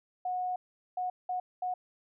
sine tone bursts at uneven times, 730 Hz, F#5, 24 cents flat, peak -30 dBFS, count 4, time 0.25-0.56 / 0.97-1.1 / 1.29-1.4 / 1.62-1.74 s, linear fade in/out 5 ms, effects none

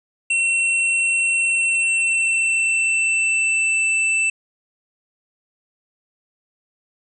square tone with pitch glide, 2715 to 2655 Hz, F7 to E7, -50 to +12 cents, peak -17 dBFS, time 0.3-4.3 s, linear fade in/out 5 ms, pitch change -38 cents, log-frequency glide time 1.29-3.83 s, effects resampled to 24000 Hz

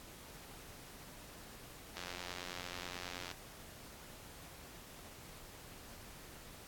click train, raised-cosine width 0.2 ms, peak -25 dBFS, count 121, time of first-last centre 1.97-3.314 s, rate 89.3 Hz, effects pink hiss -54 dBFS RMS until 6.67 s + AAC 64 kbps

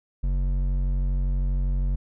triangle tone with hard clipping, 46.28 Hz, F#1, 1 cent sharp, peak -23 dBFS, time 0.23-1.96 s, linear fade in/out 10 ms, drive 12 dB, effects none

